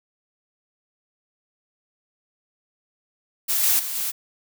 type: noise with level steps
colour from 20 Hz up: blue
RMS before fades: -22 / -19 / -29 / -26 dBFS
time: 3.48-4.12 s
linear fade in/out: 20 ms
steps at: 3.63 / 3.79 / 3.95 s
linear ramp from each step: 5 ms
effects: none